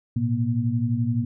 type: tone cluster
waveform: sine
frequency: 111.1 / 122.8 / 237.8 Hz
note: A2 / B2 / A#3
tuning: +17 / -9 / +35 cents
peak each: -25 dBFS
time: 0.16-1.25 s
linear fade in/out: 5 ms
effects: none